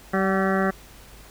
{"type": "harmonic tone with a mistuned harmonic", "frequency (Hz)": 192.3, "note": "G3", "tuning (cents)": -33, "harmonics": [1, 2, 3, 4, 6, 7, 8, 9, 10], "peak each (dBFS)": [-23, -26, -28, -29, -31, -31, -32, -33, -33], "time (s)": [0.13, 0.71], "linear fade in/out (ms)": 10, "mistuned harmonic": 4, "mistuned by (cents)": -28, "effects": ["added 50 Hz sine -48 dBFS peak until 1.3 s", "pink hiss -48 dBFS RMS until 1.3 s"]}